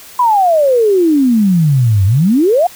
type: exponential two-way sweep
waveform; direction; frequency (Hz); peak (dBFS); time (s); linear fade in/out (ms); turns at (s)
sine; down then up; 1019 to 92.5 to 748; -7; 0.19-2.67; 5; 2.05
effects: white hiss -36 dBFS RMS until 2.75 s